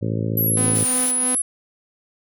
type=harmonic tone; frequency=55.1 Hz; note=A1; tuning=3 cents sharp; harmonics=2 / 3 / 4 / 5 / 6 / 7 / 8 / 9 / 10; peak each=-23 / -27 / -29 / -31 / -33 / -34 / -35 / -36 / -37 dBFS; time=0.01-0.85 s; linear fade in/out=20 ms
type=linear two-way sweep; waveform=sine; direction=down then up; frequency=11840 to 9520 to 10970 Hz; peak=-18 dBFS; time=0.37-1.42 s; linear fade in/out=5 ms; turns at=0.88 s
type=tone with tremolo; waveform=sawtooth; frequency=252.8 Hz; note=B3; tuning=41 cents sharp; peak=-20 dBFS; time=0.57-1.35 s; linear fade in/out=2 ms; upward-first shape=sine; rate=3 Hz; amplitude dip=55%
type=noise; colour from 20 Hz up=white; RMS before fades=-31 dBFS; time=0.74-1.12 s; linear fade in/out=20 ms
effects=none